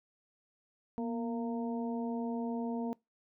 harmonic tone with a mistuned harmonic, 230 Hz, A#3, 23 cents flat, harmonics 1 / 2 / 3 / 4, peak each -34 / -40 / -44 / -46 dBFS, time 0.98-2.93 s, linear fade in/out 0 ms, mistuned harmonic 1, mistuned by +54 cents, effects noise-tail reverb RT60 0.2 s tail -23 dB re dry

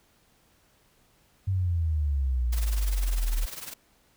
sine exponential sweep, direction down, 98 to 36.56 Hz, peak -23 dBFS, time 1.47-3.46 s, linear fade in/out 10 ms
white noise with tremolo, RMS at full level -36 dBFS, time 2.52-3.74 s, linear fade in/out 10 ms, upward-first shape triangle, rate 20 Hz, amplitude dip 80%
effects pink hiss -64 dBFS RMS until 4.16 s

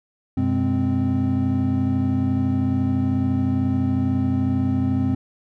triangle tone cluster, 94.1 / 126 / 206.1 / 260 Hz, F#2 / B2 / G#3 / C4, +30 / +35 / -13 / -11 cents, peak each -22 / -24 / -25 / -19 dBFS, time 0.37-5.15 s, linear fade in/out 5 ms, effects none

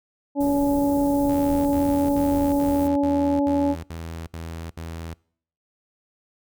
harmonic tone, 283.6 Hz, C#4, 40 cents sharp, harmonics 1 / 2 / 3, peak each -19 / -25 / -29 dBFS, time 0.35-3.76 s, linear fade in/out 50 ms
pink band-stop noise, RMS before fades -34 dBFS, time 0.4-2.88 s, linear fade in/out 10 ms, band 540 to 11000 Hz, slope 12 dB/octave
sawtooth tone bursts, 82.41 Hz, E2, in tune, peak -28 dBFS, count 9, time 1.29-5.14 s, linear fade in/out 5 ms, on 370 ms, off 65 ms
effects noise-tail reverb RT60 0.6 s tail -25 dB re dry

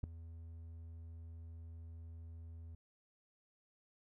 triangle tone with ADSR envelope, 82.4 Hz, E2, in tune, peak -28 dBFS, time 0.03-2.75 s, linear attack 9 ms, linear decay 3 ms, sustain -18 dB, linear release 3 ms, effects none

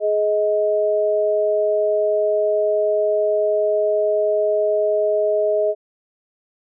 sine tone pair together, 420 / 629.3 Hz, G#4 / D#5, +19 / +19 cents, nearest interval perfect fifth, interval 700 cents, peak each -20 / -17 dBFS, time 0-5.75 s, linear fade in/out 50 ms, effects none

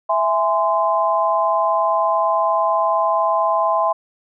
sine chord, E augmented, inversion none, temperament equal with one note detuned, 659.3 / 830.6 / 1035.1 Hz, E5 / G#5 / B#5, 0 / 0 / -19 cents, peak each -19 / -21 / -18 dBFS, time 0.09-3.93 s, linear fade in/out 10 ms, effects none

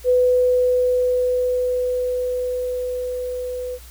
sine tone with level ramp, 499.1 Hz, B4, 18 cents sharp, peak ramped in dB -12 to -25 dBFS, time 0.04-3.79 s, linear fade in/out 50 ms, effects added 60 Hz sine -40 dBFS peak until 3.9 s + white hiss -46 dBFS RMS until 3.9 s

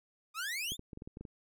sawtooth exponential sweep, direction up, 1200 to 3702 Hz, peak -32 dBFS, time 0.34-0.77 s, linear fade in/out 50 ms
clicks, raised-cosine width 3 ms, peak -32 dBFS, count 9, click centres 0.72 / 0.794 / 0.932 / 0.974 / 1.021 / 1.075 / 1.171 / 1.21 / 1.252 s
effects none

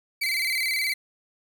30% pulse tone with vibrato, 2173 Hz, C#7, 35 cents flat, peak -21 dBFS, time 0.21-0.94 s, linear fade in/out 10 ms, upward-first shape square, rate 19 Hz, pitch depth 86 cents each way, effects none

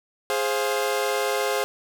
sawtooth chord, F minor, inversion first, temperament equal with one note detuned, 415.3 / 527.8 / 698.5 Hz, Ab4 / C5 / F5, 0 / +15 / 0 cents, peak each -22 / -22 / -26 dBFS, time 0.3-1.64 s, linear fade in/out 0 ms, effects none

